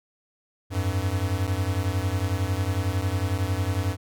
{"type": "beating tone pair", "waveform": "square", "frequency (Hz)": [89.3, 100.3], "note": ["F2", "G2"], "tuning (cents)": [39, 40], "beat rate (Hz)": 11, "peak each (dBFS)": -27, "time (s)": [0.7, 3.97], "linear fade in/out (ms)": 50, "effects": []}